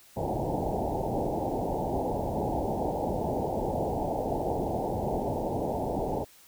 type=low-pass noise; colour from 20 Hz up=white; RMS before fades=-30 dBFS; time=0.16-6.25 s; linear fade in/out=20 ms; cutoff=880 Hz; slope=96 dB/octave; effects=white hiss -56 dBFS RMS until 6.47 s